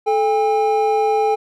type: tone pair together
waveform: triangle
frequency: 434.9 / 805 Hz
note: A4 / G5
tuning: -20 / +46 cents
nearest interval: major seventh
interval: 1066 cents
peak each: -15 dBFS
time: 0.06-1.36 s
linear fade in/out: 20 ms
effects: none